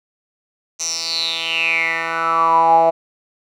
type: tone with band-pass filter sweep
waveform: 10% pulse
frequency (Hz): 164.81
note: E3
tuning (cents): 0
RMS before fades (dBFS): -17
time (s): 0.79-2.91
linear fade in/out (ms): 20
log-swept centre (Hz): 6300 to 690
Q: 8.8
effects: none